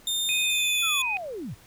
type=tone with pitch glide; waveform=sawtooth; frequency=3629 to 3437 Hz; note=A#7 to A7; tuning=-47 to -41 cents; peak=-22 dBFS; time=0.07-1.02 s; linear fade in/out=2 ms; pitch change=-94 cents; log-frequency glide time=0.41-0.87 s
type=tone; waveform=sine; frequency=2500 Hz; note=D#7; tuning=8 cents sharp; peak=-25 dBFS; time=0.29-1.17 s; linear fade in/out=0 ms
type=linear sweep; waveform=sine; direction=down; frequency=1394 to 77 Hz; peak=-32 dBFS; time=0.82-1.55 s; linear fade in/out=20 ms
effects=pink hiss -54 dBFS RMS until 1.66 s